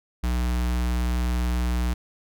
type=tone with notch filter; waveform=square; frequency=60.6 Hz; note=B1; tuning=32 cents flat; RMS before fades=-24 dBFS; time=0.23-1.94 s; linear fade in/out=10 ms; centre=490 Hz; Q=1.9; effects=none